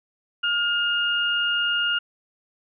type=tone pair together; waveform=sine; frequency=1418 / 2836 Hz; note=F6 / F7; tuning=+26 / +26 cents; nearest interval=octave; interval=1200 cents; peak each=-23 dBFS; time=0.43-1.99 s; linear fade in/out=10 ms; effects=none